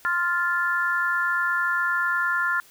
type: harmonic tone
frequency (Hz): 349.2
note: F4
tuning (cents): 0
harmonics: 3 / 4 / 5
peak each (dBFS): -29 / -23 / -26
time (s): 0.05-2.6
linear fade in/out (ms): 0
effects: white hiss -53 dBFS RMS until 2.7 s